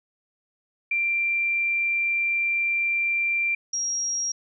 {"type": "tone pair in turn", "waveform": "sine", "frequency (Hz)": [2364, 5636], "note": ["D7", "F8"], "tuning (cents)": [11, 15], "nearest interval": "octave + minor third", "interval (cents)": 1504, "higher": "second", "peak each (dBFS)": [-21, -24], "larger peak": "first", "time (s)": [[0.91, 3.55], [3.73, 4.32]], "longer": "first", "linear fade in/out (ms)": 5, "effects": []}